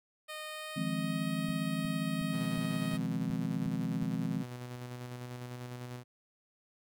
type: tone with pitch glide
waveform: 10% pulse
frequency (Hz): 616 to 628.6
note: D#5 to D#5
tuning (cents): -17 to +18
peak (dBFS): -32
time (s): 0.28-2.98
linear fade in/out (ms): 20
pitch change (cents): +35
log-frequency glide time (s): 0.48-1.23
type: chord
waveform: sine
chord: F minor seventh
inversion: third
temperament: just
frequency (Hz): 157.15 / 174.61 / 209.5 / 261.9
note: Eb3 / F3 / Ab3 / C4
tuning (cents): +18 / 0 / +15 / +2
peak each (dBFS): -37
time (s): 0.76-4.43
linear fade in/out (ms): 10
type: click train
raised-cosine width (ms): 5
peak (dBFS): -35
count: 8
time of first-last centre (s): 1.49-4.026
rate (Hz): 2.76
type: tone with tremolo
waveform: sawtooth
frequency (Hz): 123.47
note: B2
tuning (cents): 0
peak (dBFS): -36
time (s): 2.31-6.04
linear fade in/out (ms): 50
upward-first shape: square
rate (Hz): 10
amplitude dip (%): 30
effects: none